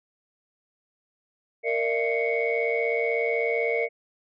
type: tone cluster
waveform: sine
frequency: 464 / 595 / 671 / 2102 / 2219 Hz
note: A#4 / D5 / E5 / C7 / C#7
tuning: -8 / +22 / +31 / +7 / +1 cents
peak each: -25 / -30 / -31 / -34 / -28 dBFS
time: 1.63-3.89 s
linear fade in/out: 50 ms
effects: tanh soft clip ceiling -13 dBFS